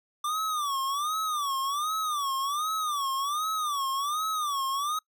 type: tone with vibrato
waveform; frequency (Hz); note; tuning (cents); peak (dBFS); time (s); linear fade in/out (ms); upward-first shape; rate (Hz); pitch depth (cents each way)
square; 1174.7; D6; 0; -28; 0.24-4.99; 5; sine; 1.3; 160
effects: noise-tail reverb RT60 0.1 s tail -24 dB re dry